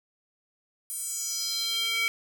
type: tone with high-pass filter sweep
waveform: square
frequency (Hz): 454.9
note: A#4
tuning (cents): -42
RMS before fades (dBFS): -30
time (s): 0.9-2.08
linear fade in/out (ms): 0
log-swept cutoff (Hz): 10000 to 2200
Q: 3.6
effects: none